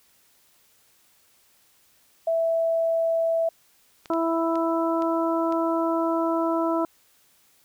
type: tone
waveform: sine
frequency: 659.3 Hz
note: E5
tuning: in tune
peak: -20 dBFS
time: 2.27-3.49 s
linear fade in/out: 5 ms
type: clicks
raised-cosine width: 0.2 ms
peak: -24 dBFS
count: 5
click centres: 4.058 / 4.136 / 4.556 / 5.022 / 5.524 s
type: harmonic tone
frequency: 330 Hz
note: E4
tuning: 2 cents sharp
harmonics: 1 / 2 / 3 / 4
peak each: -24 / -26 / -29 / -31 dBFS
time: 4.1-6.85 s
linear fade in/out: 2 ms
effects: white hiss -61 dBFS RMS until 7.64 s